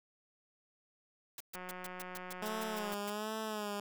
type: noise bursts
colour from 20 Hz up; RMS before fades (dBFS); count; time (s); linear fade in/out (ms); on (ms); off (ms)
white; -45; 12; 1.38-3.098; 2; 24; 130
type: click train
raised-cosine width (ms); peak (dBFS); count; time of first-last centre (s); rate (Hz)
0.5; -31; 253; 1.55-2.935; 182
type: tone with vibrato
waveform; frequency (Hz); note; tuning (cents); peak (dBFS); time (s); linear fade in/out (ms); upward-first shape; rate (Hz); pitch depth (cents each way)
10% pulse; 211.6; G#3; +33; -29; 2.42-3.8; 2; sine; 1.3; 66
effects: none